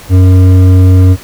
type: tone with hard clipping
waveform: triangle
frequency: 92.5 Hz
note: F#2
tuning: in tune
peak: -3 dBFS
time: 0.09-1.17 s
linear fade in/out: 50 ms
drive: 13 dB
effects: pink hiss -32 dBFS RMS until 1.23 s